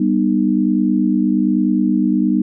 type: chord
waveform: sine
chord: G augmented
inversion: none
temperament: just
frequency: 196 / 245 / 306.2 Hz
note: G3 / B3 / D#4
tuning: 0 / -14 / -28 cents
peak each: -17 dBFS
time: 0-2.42 s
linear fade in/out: 5 ms
effects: none